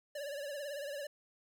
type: tone with vibrato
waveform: square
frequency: 573 Hz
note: D5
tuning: 43 cents flat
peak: -40 dBFS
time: 0.15-1.07 s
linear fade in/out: 5 ms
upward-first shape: triangle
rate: 18 Hz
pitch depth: 90 cents each way
effects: none